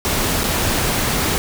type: noise with dropouts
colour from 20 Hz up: pink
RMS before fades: -19 dBFS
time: 0.05-1.38 s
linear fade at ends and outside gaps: 0 ms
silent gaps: 0.434-0.44 s
effects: none

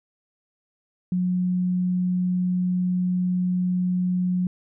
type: tone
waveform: sine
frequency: 181.1 Hz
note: F#3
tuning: 37 cents flat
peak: -20 dBFS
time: 1.12-4.47 s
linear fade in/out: 2 ms
effects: none

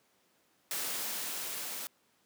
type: noise with level ramp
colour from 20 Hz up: white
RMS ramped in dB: -35 to -40 dBFS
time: 0.71-1.87 s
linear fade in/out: 0 ms
effects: pink hiss -70 dBFS RMS until 2.25 s + high-pass 200 Hz 12 dB/octave

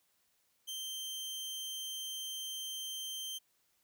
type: tone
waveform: sawtooth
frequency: 3135 Hz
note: G7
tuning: 1 cent flat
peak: -36 dBFS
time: 0.67-3.39 s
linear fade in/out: 20 ms
effects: white hiss -75 dBFS RMS until 3.83 s

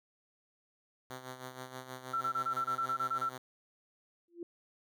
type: tone with tremolo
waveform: 5% pulse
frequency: 128.7 Hz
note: C3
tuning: 28 cents flat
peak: -30 dBFS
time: 1.1-3.38 s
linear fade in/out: 5 ms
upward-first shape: sine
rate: 6.3 Hz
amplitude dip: 65%
type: tone bursts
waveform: sine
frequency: 1344 Hz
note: E6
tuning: 33 cents sharp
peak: -30 dBFS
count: 11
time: 2.13-3.294 s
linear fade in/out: 10 ms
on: 84 ms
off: 24 ms
type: tone with exponential growth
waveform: sine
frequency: 343.5 Hz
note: F4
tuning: 29 cents flat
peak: -35 dBFS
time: 4.28-4.43 s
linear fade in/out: 2 ms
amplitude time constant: 31 ms
effects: none

